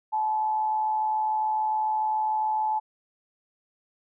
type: tone with amplitude modulation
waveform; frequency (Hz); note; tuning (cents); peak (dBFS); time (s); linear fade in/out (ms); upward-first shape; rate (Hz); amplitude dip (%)
sine; 865; A5; -30; -21; 0.12-2.8; 20; sine; 127; 40
effects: none